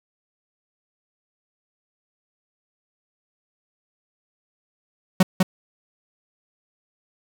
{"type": "tone with echo", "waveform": "45% pulse", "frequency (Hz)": 186.1, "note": "F#3", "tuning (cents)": 10, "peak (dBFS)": -11, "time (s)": [5.2, 5.23], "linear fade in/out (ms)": 5, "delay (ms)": 200, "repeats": 1, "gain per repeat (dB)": -3, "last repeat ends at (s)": 5.43, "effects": []}